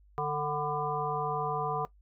harmonic tone with a mistuned harmonic, 148.9 Hz, D3, 24 cents sharp, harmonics 1 / 3 / 5 / 7 / 8, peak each -37 / -34 / -34 / -36 / -36 dBFS, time 0.18-1.85 s, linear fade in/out 0 ms, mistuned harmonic 7, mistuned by -65 cents, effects noise-tail reverb RT60 0.1 s tail -18 dB re dry + added 50 Hz sine -57 dBFS peak until 2.01 s

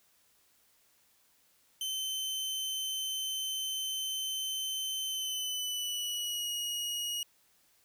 sawtooth tone with pitch glide, 3077 to 2888 Hz, G7 to F#7, -33 to -43 cents, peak -30 dBFS, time 1.81-7.23 s, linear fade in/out 2 ms, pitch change -110 cents, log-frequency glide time 5.06-6.5 s, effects white hiss -68 dBFS RMS until 7.84 s

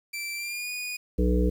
sawtooth tone with pitch glide, 2339 to 2464 Hz, D7 to D#7, -8 to -17 cents, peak -28 dBFS, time 0.13-0.97 s, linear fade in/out 10 ms, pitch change +91 cents, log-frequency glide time 0.35-0.7 s
harmonic tone, 61 Hz, B1, 21 cents flat, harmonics 1 / 3 / 5 / 7 / 8, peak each -22 / -27 / -29 / -30 / -31 dBFS, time 1.18-1.5 s, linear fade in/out 10 ms
effects 9-bit

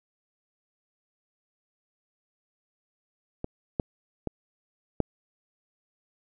clicks, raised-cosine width 2 ms, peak -18 / -12 / -16 / -9 dBFS, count 4, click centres 3.444 / 3.798 / 4.273 / 5.003 s, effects none

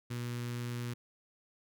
sawtooth tone with notch filter, 120.6 Hz, B2, 41 cents flat, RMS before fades -38 dBFS, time 0.1-0.94 s, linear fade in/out 10 ms, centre 690 Hz, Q 0.91, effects none

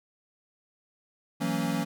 square chord, F# dominant seventh, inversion third, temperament equal with one note detuned, 164.81 / 185 / 228 / 277.2 Hz, E3 / F#3 / A#3 / C#4, 0 / 0 / -38 / 0 cents, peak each -33 dBFS, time 1.4-1.85 s, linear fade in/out 20 ms, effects none

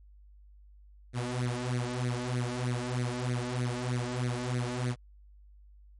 sawtooth tone with flanger, 123.47 Hz, B2, in tune, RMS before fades -32 dBFS, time 1.13-4.96 s, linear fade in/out 50 ms, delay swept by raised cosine 0.47 to 3.47 ms, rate 3.2 Hz, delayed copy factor +0.8, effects added 50 Hz sine -52 dBFS peak until 5.99 s + MP3 48 kbps

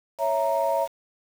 sine chord, A# diminished, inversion first, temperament equal, 554.4 / 659.3 / 932.3 Hz, C#5 / E5 / A#5, 0 / 0 / 0 cents, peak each -25 / -24 / -25 dBFS, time 0.18-0.88 s, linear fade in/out 50 ms, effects tanh soft clip ceiling -13 dBFS + 7-bit

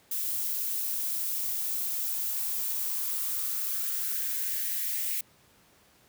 violet noise with high-pass filter sweep, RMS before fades -31 dBFS, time 0.11-5.21 s, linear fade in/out 5 ms, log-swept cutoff 410 to 2100 Hz, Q 3.9, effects pink hiss -61 dBFS RMS until 6.08 s + high-pass 80 Hz 12 dB/octave

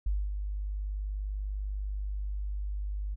sine tone with ADSR envelope, 50.2 Hz, G1, 42 cents sharp, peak -25 dBFS, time 0.06-3.16 s, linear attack 6 ms, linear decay 230 ms, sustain -6 dB, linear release 28 ms, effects none

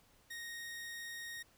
sawtooth tone, 1864.7 Hz, A#6, in tune, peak -40 dBFS, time 0.3-1.43 s, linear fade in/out 10 ms, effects pink hiss -68 dBFS RMS until 1.57 s

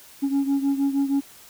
sine beating tone pair, 275.7 / 282.1 Hz, C#4 / C#4, -9 / +30 cents, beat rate 6.4 Hz, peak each -19 / -23 dBFS, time 0.22-1.21 s, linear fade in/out 20 ms, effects tanh soft clip ceiling -17 dBFS + white hiss -48 dBFS RMS until 1.49 s

